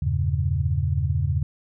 sine chord, E diminished seventh, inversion none, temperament equal, 82.41 / 98 / 116.54 / 138.59 Hz, E2 / G2 / Bb2 / Db3, 0 / 0 / 0 / 0 cents, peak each -24 / -26 / -30 / -25 dBFS, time 0.02-1.43 s, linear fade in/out 5 ms, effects none

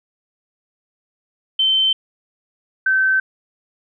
sine tone pair in turn, 3091 / 1540.6 Hz, G7 / G6, -25 / -30 cents, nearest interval octave, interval 1205 cents, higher first, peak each -13 dBFS, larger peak neither, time 1.59-1.93 / 2.86-3.2 s, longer neither, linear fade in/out 5 ms, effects none

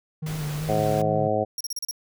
triangle tone with vibrato, 152.2 Hz, D#3, 38 cents flat, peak -25 dBFS, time 0.22-1.28 s, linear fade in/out 10 ms, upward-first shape square, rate 2.6 Hz, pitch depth 41 cents each way
pink noise, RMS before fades -37 dBFS, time 0.26-1.02 s, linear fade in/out 5 ms
harmonic tone, 106.9 Hz, A2, 49 cents flat, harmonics 1 / 2 / 3 / 4 / 5 / 6 / 7, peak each -31 / -32 / -32 / -29 / -26 / -27 / -27 dBFS, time 0.68-1.45 s, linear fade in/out 20 ms
sawtooth tone bursts, 5600 Hz, F8, 4 cents sharp, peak -25 dBFS, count 6, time 1.58-1.911 s, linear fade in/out 2 ms, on 26 ms, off 35 ms
effects none

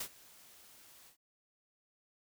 white noise with ADSR envelope, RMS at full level -38 dBFS, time 0-1.17 s, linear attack 6 ms, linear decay 77 ms, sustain -21 dB, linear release 96 ms, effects none

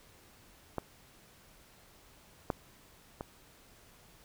clicks, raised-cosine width 1 ms, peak -19 / -16 / -24 dBFS, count 3, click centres 0.783 / 2.502 / 3.209 s, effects pink hiss -60 dBFS RMS until 4.24 s

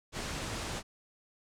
pink low-pass noise, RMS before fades -38 dBFS, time 0.12-0.83 s, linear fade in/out 50 ms, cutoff 8800 Hz, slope 24 dB/octave, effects none

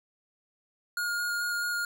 square tone with vibrato, 1427 Hz, F6, 37 cents sharp, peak -29 dBFS, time 0.97-1.85 s, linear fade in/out 2 ms, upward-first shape square, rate 4.6 Hz, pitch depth 8 cents each way, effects none

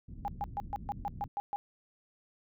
pink low-pass noise, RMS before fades -45 dBFS, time 0.08-1.28 s, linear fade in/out 10 ms, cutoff 240 Hz, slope 24 dB/octave
sine tone bursts, 812 Hz, G#5, 39 cents flat, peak -31 dBFS, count 9, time 0.25-1.56 s, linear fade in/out 0 ms, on 30 ms, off 130 ms
effects none

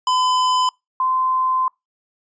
square / sine tone pair in turn, 1012 / 1033.3 Hz, B5 / C6, +42 / -22 cents, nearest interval unison, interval 36 cents, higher second, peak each -16 dBFS, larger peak neither, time 0.07-0.69 / 1-1.68 s, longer second, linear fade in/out 2 ms, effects noise-tail reverb RT60 0.2 s tail -26 dB re dry + resampled to 16000 Hz

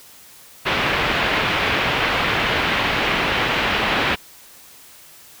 white low-pass noise, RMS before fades -20 dBFS, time 0.65-4.16 s, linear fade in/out 20 ms, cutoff 3000 Hz, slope 24 dB/octave, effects white hiss -45 dBFS RMS until 5.4 s

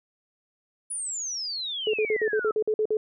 sine exponential sweep, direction down, 10000 to 1283 Hz, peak -29 dBFS, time 0.9-2.52 s, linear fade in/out 10 ms
sine tone bursts, 430.7 Hz, A4, 37 cents flat, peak -21 dBFS, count 10, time 1.87-2.97 s, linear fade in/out 2 ms, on 65 ms, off 50 ms
effects none

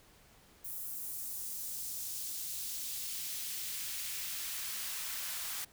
white noise with high-pass filter sweep, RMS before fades -40 dBFS, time 0.64-5.65 s, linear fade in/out 10 ms, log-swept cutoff 11000 to 910 Hz, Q 0.79, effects pink hiss -62 dBFS RMS until 5.72 s

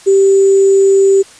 sine tone with sample-and-hold, 390.2 Hz, G4, 8 cents flat, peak -5 dBFS, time 0.06-1.23 s, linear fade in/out 20 ms, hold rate 7350 Hz, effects white hiss -39 dBFS RMS until 1.39 s + resampled to 22050 Hz

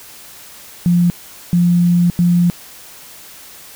sine tone bursts at uneven times, 174.61 Hz, F3, in tune, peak -9 dBFS, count 3, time 0.86-1.1 / 1.53-2.1 / 2.19-2.5 s, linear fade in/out 0 ms, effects white hiss -38 dBFS RMS until 3.75 s

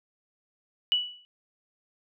sine tone with exponential decay, 2950 Hz, F#7, 6 cents flat, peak -18 dBFS, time 0.92-1.25 s, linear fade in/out 0 ms, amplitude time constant 71 ms, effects none

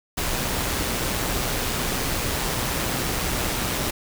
pink noise with amplitude modulation, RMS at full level -24 dBFS, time 0.17-3.91 s, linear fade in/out 10 ms, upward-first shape sine, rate 124 Hz, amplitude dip 30%, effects none

